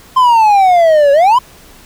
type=exponential two-way sweep; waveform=triangle; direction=down then up; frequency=1046.5 to 552 to 1046.5 Hz; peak=-3 dBFS; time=0.16-1.39 s; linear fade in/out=10 ms; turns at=1.12 s; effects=pink hiss -40 dBFS RMS until 1.85 s